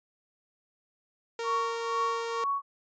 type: tone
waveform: sawtooth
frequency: 462.5 Hz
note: A#4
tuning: 14 cents flat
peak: -28 dBFS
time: 1.39-2.44 s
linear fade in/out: 2 ms
type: tone with tremolo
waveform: sine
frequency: 1116 Hz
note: C#6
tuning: 11 cents sharp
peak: -25 dBFS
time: 1.43-2.62 s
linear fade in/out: 50 ms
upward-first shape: triangle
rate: 2.1 Hz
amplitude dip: 95%
effects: resampled to 16000 Hz